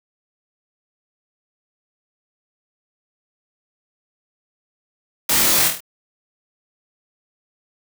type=noise with echo; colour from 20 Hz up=white; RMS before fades=-18 dBFS; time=5.29-5.68 s; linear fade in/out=5 ms; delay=25 ms; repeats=5; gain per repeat=-4 dB; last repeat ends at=5.805 s; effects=none